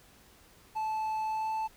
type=tone with pitch glide; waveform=triangle; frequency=872 to 878.6 Hz; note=A5 to A5; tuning=-16 to -3 cents; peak=-28 dBFS; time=0.75-1.68 s; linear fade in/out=20 ms; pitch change=+13 cents; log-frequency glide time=1.26-1.52 s; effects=pink hiss -59 dBFS RMS until 1.76 s